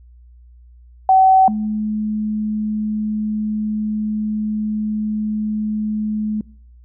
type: tone pair in turn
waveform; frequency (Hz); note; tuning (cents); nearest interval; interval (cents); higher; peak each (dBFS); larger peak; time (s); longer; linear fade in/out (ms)
sine; 760 / 213.6; F#5 / G#3; +46 / +49; octave + minor seventh; 2197; first; -8 / -18; first; 1.09-1.48 / 1.48-6.41; second; 2
effects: noise-tail reverb RT60 0.6 s tail -24 dB re dry + added 60 Hz sine -42 dBFS peak until 6.84 s